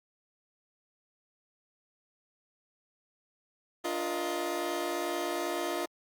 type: tone cluster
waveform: 25% pulse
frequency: 293.4 / 349.2 / 471.4 / 629 Hz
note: D4 / F4 / A#4 / D#5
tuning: -2 / 0 / +19 / +19 cents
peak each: -36 / -30 / -37 / -33 dBFS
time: 3.84-5.86 s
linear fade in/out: 10 ms
effects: Opus 48 kbps